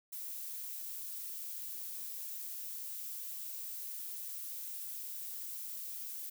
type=noise; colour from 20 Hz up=violet; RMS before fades=-43 dBFS; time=0.12-6.3 s; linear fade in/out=10 ms; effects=none